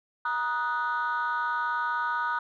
sine chord, D# minor, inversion second, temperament equal with one note detuned, 948.1 / 1244.5 / 1480 Hz, A#5 / D#6 / F#6, +29 / 0 / 0 cents, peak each -29 dBFS, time 0.25-2.39 s, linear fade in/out 5 ms, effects tanh soft clip ceiling -21 dBFS

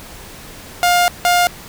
sawtooth tone pair in turn, 707 / 707 Hz, F5 / F5, +21 / +21 cents, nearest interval unison, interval 0 cents, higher neither, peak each -7 dBFS, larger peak neither, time 0.83-1.08 / 1.25-1.47 s, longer first, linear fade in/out 0 ms, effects pink hiss -36 dBFS RMS until 1.68 s

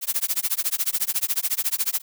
blue noise with tremolo, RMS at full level -21 dBFS, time 0.01-2.02 s, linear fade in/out 50 ms, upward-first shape sine, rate 14 Hz, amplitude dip 100%, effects none

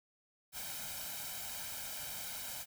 white noise with comb filter, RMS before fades -43 dBFS, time 0.52-2.66 s, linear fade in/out 50 ms, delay 1.3 ms, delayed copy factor +0.7, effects none

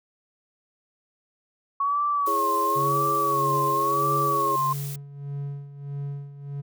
sine tone with vibrato, 1107 Hz, C#6, 3 cents flat, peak -21 dBFS, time 1.8-4.73 s, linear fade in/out 5 ms, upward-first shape sine, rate 0.96 Hz, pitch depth 93 cents each way
blue noise, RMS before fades -38 dBFS, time 2.26-4.96 s, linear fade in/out 5 ms
sine chord, C# minor, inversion first, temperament just, 332.6 / 415.8 / 554.4 Hz, E4 / G#4 / C#5, +16 / +2 / 0 cents, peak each -33 / -30 / -34 dBFS, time 2.27-4.56 s, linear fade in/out 5 ms
triangle tone with tremolo, 141.5 Hz, C#3, 36 cents sharp, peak -26 dBFS, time 2.75-6.62 s, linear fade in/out 20 ms, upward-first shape sine, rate 1.6 Hz, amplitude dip 75%
effects none

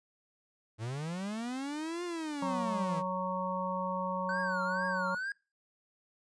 45% pulse linear two-way sweep, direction up then down, 104.4 to 356 to 151.9 Hz, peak -35 dBFS, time 0.78-3.03 s, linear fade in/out 50 ms, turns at 2.04 s
harmonic tone, 185 Hz, F#3, in tune, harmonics 1 / 3 / 5 / 6, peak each -37 / -37 / -37 / -37 dBFS, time 2.42-5.15 s, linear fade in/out 5 ms
triangle tone with vibrato, 1500 Hz, F#6, 23 cents sharp, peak -32 dBFS, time 4.29-5.32 s, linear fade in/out 2 ms, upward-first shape triangle, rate 2.2 Hz, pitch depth 160 cents each way
effects noise-tail reverb RT60 0.3 s tail -24 dB re dry + resampled to 22050 Hz

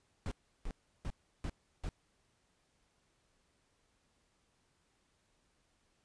brown noise bursts, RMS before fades -38 dBFS, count 5, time 0.26-1.89 s, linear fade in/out 0 ms, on 54 ms, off 340 ms, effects pink hiss -75 dBFS RMS until 6.04 s + resampled to 22050 Hz

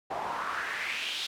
pink noise with band-pass filter sweep, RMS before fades -34 dBFS, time 0.1-1.27 s, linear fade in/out 10 ms, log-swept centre 730 to 3800 Hz, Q 3.3, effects none

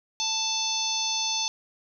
harmonic tone, 880 Hz, A5, in tune, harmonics 1 / 3 / 4 / 5 / 6 / 7, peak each -34 / -36 / -31 / -31 / -34 / -30 dBFS, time 0.2-1.48 s, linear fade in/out 0 ms, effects none

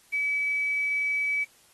sine tone with quantisation, 2289 Hz, D7, 45 cents flat, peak -24 dBFS, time 0.12-1.45 s, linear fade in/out 20 ms, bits 8, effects white hiss -59 dBFS RMS until 1.73 s + AAC 32 kbps

